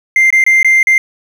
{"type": "tone with dropouts", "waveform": "triangle", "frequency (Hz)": 2093, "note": "C7", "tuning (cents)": 0, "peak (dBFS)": -3, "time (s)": [0.16, 0.98], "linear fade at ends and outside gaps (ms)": 2, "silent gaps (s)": [[0.304, 0.326], [0.44, 0.464], [0.63, 0.646], [0.829, 0.87]], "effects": ["tanh soft clip ceiling 0 dBFS", "7-bit"]}